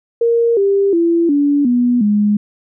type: tone with pitch steps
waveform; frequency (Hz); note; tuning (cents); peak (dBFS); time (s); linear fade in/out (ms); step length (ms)
sine; 466.2 / 396.6 / 337.4 / 287 / 244.1 / 207.7; A#4 / G4 / E4 / D4 / B3 / G#3; 0 / +20 / +40 / -40 / -20 / 0; -10; 0.21-2.37; 5; 360
effects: none